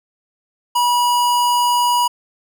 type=tone; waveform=square; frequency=970 Hz; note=B5; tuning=31 cents flat; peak=-14 dBFS; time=0.75-2.08 s; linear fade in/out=10 ms; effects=none